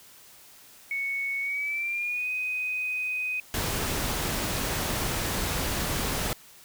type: tone with pitch glide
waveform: sine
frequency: 2217 to 2503 Hz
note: C#7 to D#7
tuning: 0 to +10 cents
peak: -27 dBFS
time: 0.91-3.4 s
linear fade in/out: 2 ms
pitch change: +210 cents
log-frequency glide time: 1.41-2.29 s
type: noise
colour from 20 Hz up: pink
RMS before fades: -29 dBFS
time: 3.54-6.33 s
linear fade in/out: 0 ms
effects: white hiss -52 dBFS RMS until 6.64 s